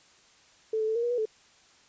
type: tone with pitch steps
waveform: sine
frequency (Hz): 439.8 / 435.4 / 441 / 468.2 / 478.9 / 487.9 / 436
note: A4 / A4 / A4 / A#4 / A#4 / B4 / A4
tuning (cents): -1 / -18 / +4 / +8 / +47 / -21 / -16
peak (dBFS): -25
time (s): 0.73-1.255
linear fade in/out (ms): 5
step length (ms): 75
effects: white hiss -59 dBFS RMS until 1.88 s + resampled to 16000 Hz